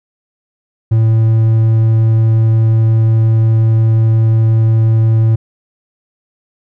triangle tone, 111.8 Hz, A2, 28 cents sharp, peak -5 dBFS, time 0.91-5.36 s, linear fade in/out 10 ms, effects none

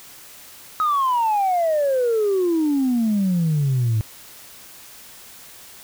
sine exponential sweep, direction down, 1278 to 106.1 Hz, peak -15 dBFS, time 0.8-4.01 s, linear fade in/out 0 ms, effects tanh soft clip ceiling -14 dBFS + white hiss -43 dBFS RMS until 5.83 s

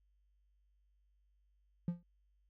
triangle tone with exponential decay, 173.4 Hz, F3, 12 cents flat, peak -27 dBFS, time 1.88-2.03 s, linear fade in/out 2 ms, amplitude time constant 32 ms, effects tanh soft clip ceiling -25 dBFS + added 50 Hz sine -70 dBFS peak until 2.49 s

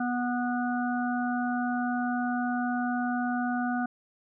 harmonic tone, 245.1 Hz, B3, 13 cents flat, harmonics 1 / 3 / 5 / 6, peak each -28 / -32 / -40 / -35 dBFS, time 0-3.86 s, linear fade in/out 5 ms, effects none

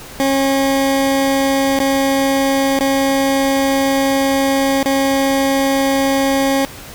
20% pulse tone with dropouts, 272.1 Hz, C#4, 32 cents flat, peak -8 dBFS, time 0.2-6.65 s, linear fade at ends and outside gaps 0 ms, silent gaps 1.789-1.802 / 2.789-2.807 / 4.828-4.858 s, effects pink hiss -34 dBFS RMS until 6.94 s

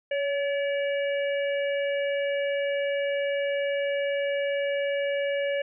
harmonic tone with a mistuned harmonic, 573 Hz, D5, 43 cents flat, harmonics 1 / 3 / 4 / 5, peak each -25 / -35 / -37 / -39 dBFS, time 0.11-5.62 s, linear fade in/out 5 ms, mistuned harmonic 1, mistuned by -33 cents, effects none

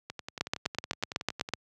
two click trains, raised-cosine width 0.2 ms, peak -20 / -10 dBFS, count 16 / 10, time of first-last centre 0.1-1.489 / 0.41-1.536 s, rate 10.8 / 7.99 Hz, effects high-pass 80 Hz 12 dB/octave

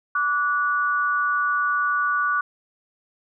sine tone pair together, 1159.1 / 1465 Hz, D6 / F#6, -23 / -18 cents, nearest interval major third, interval 405 cents, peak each -22 dBFS, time 0.15-2.41 s, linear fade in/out 5 ms, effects none

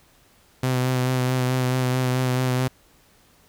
sawtooth tone with vibrato, 127.6 Hz, C3, 43 cents flat, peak -16 dBFS, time 0.63-2.68 s, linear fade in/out 5 ms, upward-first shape sine, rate 4.6 Hz, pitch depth 22 cents each way, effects pink hiss -57 dBFS RMS until 3.48 s

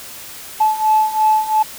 sine beating tone pair, 864 / 866.9 Hz, A5 / A5, -32 / -26 cents, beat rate 2.9 Hz, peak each -16 / -13 dBFS, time 0.6-1.63 s, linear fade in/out 10 ms, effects tanh soft clip ceiling -5 dBFS + white hiss -34 dBFS RMS until 1.78 s

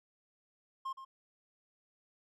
triangle tone with echo, 1065 Hz, C6, 30 cents sharp, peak -34 dBFS, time 0.85-0.93 s, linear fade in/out 10 ms, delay 120 ms, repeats 1, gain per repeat -10 dB, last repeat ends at 1.05 s, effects none

